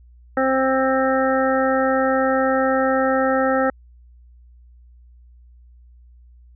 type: harmonic tone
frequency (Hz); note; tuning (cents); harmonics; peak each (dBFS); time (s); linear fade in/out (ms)
264; C4; +16; 1 / 2 / 3 / 5 / 6 / 7; -22 / -19 / -24 / -24 / -30 / -28; 0.37-3.7; 2
effects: added 60 Hz sine -45 dBFS peak until 6.55 s